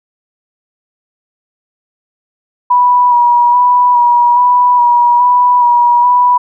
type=tone with vibrato; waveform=sine; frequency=973 Hz; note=B5; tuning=26 cents flat; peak=-5 dBFS; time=2.7-6.38 s; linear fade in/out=10 ms; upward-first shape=square; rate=1.2 Hz; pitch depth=19 cents each way; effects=none